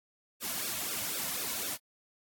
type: noise with flanger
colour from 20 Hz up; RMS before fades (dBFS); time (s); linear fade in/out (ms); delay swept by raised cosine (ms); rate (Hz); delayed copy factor
white; -35; 0.4-1.78; 50; 0.98 to 2.58; 4; -0.9
effects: AAC 64 kbps